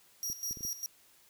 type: tone with tremolo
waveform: sawtooth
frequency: 5690 Hz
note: F8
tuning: 31 cents sharp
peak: -31 dBFS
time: 0.23-0.86 s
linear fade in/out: 0 ms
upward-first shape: square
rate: 5 Hz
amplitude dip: 75%
type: clicks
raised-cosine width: 3 ms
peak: -35 dBFS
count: 5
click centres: 0.3 / 0.51 / 0.572 / 0.608 / 0.65 s
effects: white hiss -63 dBFS RMS until 1.29 s